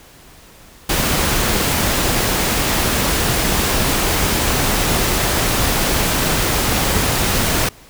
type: noise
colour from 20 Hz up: pink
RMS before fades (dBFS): -17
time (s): 0.89-7.69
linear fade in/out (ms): 5
effects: pink hiss -44 dBFS RMS until 7.89 s